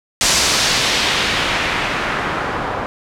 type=noise with low-pass filter sweep; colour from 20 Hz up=white; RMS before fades=-18 dBFS; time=0.21-2.86 s; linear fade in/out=0 ms; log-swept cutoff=6900 to 1000 Hz; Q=1.1; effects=none